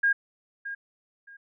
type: tone with echo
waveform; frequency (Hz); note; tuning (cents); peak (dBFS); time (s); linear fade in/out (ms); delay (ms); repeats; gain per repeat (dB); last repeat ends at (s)
sine; 1623; G#6; -40; -19; 0.03-0.13; 10; 620; 2; -13; 1.37
effects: none